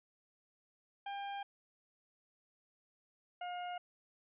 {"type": "tone pair in turn", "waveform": "40% pulse", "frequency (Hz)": [800, 712.7], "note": ["G5", "F5"], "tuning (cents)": [35, 35], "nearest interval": "major second", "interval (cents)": 200, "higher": "first", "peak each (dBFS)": [-39, -39], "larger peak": "neither", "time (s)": [[1.06, 1.43], [3.41, 3.78]], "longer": "neither", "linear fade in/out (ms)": 5, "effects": ["resampled to 8000 Hz"]}